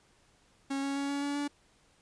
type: tone with pitch steps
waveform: 45% pulse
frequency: 274.3 / 277 / 279.7 / 282.5 / 285.3 / 288.1 Hz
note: C#4 / C#4 / C#4 / C#4 / C#4 / D4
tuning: -18 / -1 / +16 / +33 / +50 / -33 cents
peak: -31 dBFS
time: 0.7-1.48 s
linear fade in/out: 10 ms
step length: 130 ms
effects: pink hiss -66 dBFS RMS until 2.01 s + resampled to 22050 Hz